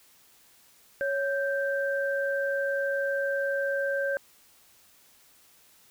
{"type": "tone pair together", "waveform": "sine", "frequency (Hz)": [555.5, 1568], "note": ["C#5", "G6"], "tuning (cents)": [4, 0], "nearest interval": "octave + tritone", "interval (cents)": 1796, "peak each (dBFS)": [-27, -30], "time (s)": [1.01, 4.17], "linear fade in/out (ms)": 0, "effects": ["white hiss -59 dBFS RMS until 5.9 s"]}